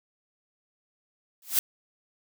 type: noise with exponential growth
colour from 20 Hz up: blue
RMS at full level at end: -18 dBFS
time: 1.42-1.59 s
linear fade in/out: 2 ms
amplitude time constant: 35 ms
effects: none